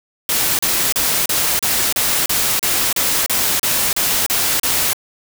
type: noise bursts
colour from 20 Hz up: white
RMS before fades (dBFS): -17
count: 14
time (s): 0.29-4.932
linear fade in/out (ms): 2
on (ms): 300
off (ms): 34
effects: none